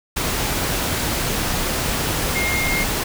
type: tone in noise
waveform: sine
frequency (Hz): 2130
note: C7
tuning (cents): +30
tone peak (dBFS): -21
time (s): 2.35-2.84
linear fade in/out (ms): 10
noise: pink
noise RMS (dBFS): -22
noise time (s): 0.16-3.04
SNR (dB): -2
effects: none